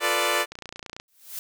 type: chord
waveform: 10% pulse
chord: B half-diminished seventh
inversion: second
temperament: equal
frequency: 349.2 / 440 / 493.9 / 587.3 Hz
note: F4 / A4 / B4 / D5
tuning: 0 / 0 / 0 / 0 cents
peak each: -21 / -20 / -20 / -16 dBFS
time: 0-0.46 s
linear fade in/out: 50 ms
type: click train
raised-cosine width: 0.2 ms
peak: -20 dBFS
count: 15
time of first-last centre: 0.52-0.999 s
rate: 29.2 Hz
type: noise with exponential growth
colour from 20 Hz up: blue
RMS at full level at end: -31 dBFS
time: 1.08-1.39 s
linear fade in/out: 1 ms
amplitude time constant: 67 ms
effects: none